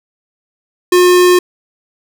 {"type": "tone", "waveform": "square", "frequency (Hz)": 359.1, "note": "F4", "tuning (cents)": 48, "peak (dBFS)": -6, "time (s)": [0.92, 1.39], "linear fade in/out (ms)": 5, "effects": []}